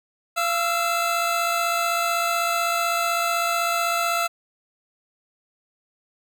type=tone pair together; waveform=25% pulse; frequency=687.2 / 1318.5 Hz; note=F5 / E6; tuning=-28 / 0 cents; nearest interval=major seventh; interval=1128 cents; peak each=-20 dBFS; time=0.36-4.28 s; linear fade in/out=20 ms; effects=none